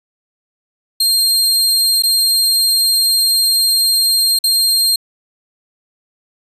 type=tone with dropouts; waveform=sawtooth; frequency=4196 Hz; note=C8; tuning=4 cents sharp; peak=-8 dBFS; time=1-4.96 s; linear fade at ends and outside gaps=5 ms; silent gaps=2.024-2.034 / 4.389-4.439 s; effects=resampled to 32000 Hz